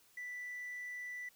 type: tone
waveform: triangle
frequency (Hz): 1975.5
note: B6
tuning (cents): 0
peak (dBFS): -39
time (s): 0.17-1.29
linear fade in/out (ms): 5
effects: tanh soft clip ceiling -37 dBFS + white hiss -67 dBFS RMS until 1.35 s